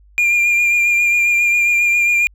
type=tone with vibrato; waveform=triangle; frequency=2403 Hz; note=D7; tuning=39 cents sharp; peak=-10 dBFS; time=0.18-2.27 s; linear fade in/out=0 ms; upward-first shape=triangle; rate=7.4 Hz; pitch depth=28 cents each way; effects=added 50 Hz sine -45 dBFS peak until 2.34 s